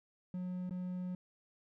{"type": "tone with dropouts", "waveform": "triangle", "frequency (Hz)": 181.4, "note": "F#3", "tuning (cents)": -34, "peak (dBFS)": -35, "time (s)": [0.34, 1.15], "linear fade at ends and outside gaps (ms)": 2, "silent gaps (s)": [0.695, 0.708], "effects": []}